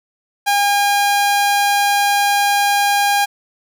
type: tone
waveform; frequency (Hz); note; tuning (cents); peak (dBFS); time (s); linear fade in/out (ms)
sawtooth; 810; G#5; -43; -9; 0.46-3.26; 20
effects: none